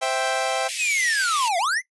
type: chord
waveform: sawtooth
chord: C major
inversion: none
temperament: equal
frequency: 523.3 / 659.3 / 784 Hz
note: C5 / E5 / G5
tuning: 0 / 0 / 0 cents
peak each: -24 / -22 / -21 dBFS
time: 0.01-0.69 s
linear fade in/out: 20 ms
type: high-pass noise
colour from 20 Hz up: pink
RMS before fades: -29 dBFS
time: 0.68-1.49 s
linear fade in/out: 10 ms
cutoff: 2100 Hz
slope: 48 dB/octave
type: linear two-way sweep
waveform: square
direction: down then up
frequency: 2637 to 658 to 2122 Hz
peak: -21 dBFS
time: 0.77-1.82 s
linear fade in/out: 50 ms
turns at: 1.58 s
effects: noise-tail reverb RT60 0.1 s tail -18 dB re dry + resampled to 24000 Hz